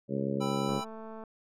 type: harmonic tone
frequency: 68.7 Hz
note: C#2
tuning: 15 cents flat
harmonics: 2 / 3 / 4 / 5 / 6 / 7 / 8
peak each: -36 / -33 / -37 / -39 / -37 / -40 / -38 dBFS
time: 0.08-0.82 s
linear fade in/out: 50 ms
type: chord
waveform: square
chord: E minor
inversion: first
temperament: just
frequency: 791.1 / 988.9 / 1318.5 Hz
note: G5 / B5 / E6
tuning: +16 / +2 / 0 cents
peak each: -40 dBFS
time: 0.4-0.85 s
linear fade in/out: 20 ms
type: click train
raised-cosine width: 1 ms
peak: -32 dBFS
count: 122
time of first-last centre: 0.69-1.238 s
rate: 221 Hz
effects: low-pass 9000 Hz 12 dB/octave